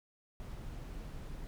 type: noise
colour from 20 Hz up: brown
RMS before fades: -44 dBFS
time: 0.4-1.47 s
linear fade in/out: 0 ms
effects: none